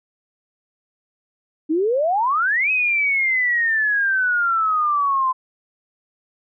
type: exponential two-way sweep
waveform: sine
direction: up then down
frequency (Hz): 298.4 to 2559 to 1024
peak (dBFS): -16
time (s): 1.69-5.33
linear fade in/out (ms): 20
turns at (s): 2.71
effects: none